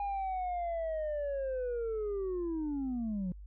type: linear sweep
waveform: sine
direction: down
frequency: 815 to 174.61 Hz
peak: -30 dBFS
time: 0-3.32 s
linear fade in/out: 2 ms
effects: tanh soft clip ceiling -31 dBFS + added 50 Hz sine -45 dBFS peak until 3.46 s